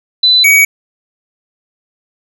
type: tone pair in turn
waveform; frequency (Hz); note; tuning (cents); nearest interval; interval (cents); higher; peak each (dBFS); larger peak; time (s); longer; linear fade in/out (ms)
sine / square; 4000 / 2259; B7 / C#7; +21 / +32; minor seventh; 989; first; -5; neither; 0.23-0.44 / 0.44-0.65; neither; 5
effects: none